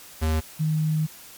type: tone pair in turn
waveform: square / sine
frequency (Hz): 78.9 / 155.72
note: D#2 / D#3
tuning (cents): +25 / +2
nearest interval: octave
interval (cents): 1177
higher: second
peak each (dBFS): -21 / -20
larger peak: second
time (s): 0.21-0.41 / 0.59-1.07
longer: second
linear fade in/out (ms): 20
effects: white hiss -45 dBFS RMS until 1.37 s + MP3 96 kbps